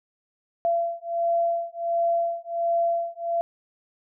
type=beating tone pair; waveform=sine; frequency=679 / 680.4 Hz; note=F5 / F5; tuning=-49 / -45 cents; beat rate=1.4 Hz; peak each=-25 dBFS; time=0.65-3.41 s; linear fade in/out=0 ms; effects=none